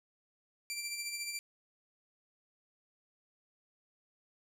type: tone with tremolo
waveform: 15% pulse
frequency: 2353 Hz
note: D7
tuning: 3 cents sharp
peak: -29 dBFS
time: 0.7-1.39 s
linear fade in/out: 0 ms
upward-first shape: sine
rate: 14 Hz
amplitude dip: 45%
effects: none